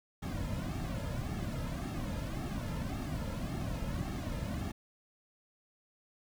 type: noise with flanger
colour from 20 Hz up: brown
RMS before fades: -37 dBFS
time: 0.22-4.72 s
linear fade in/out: 10 ms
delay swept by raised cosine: 2 to 2.67 ms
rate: 1.8 Hz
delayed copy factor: -0.8
effects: none